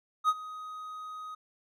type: tone with ADSR envelope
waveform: triangle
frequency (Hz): 1254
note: D#6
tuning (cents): +13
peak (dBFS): -18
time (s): 0.24-1.35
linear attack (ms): 47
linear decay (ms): 45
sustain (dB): -19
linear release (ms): 8
effects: none